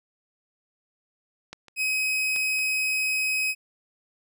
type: clicks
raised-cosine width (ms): 0.2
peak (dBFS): -20 / -30 / -20 / -29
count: 4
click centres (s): 1.53 / 1.683 / 2.362 / 2.59
type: tone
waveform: 40% pulse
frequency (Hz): 2534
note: D#7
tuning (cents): +31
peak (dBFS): -22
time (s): 1.76-3.55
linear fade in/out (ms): 50
effects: none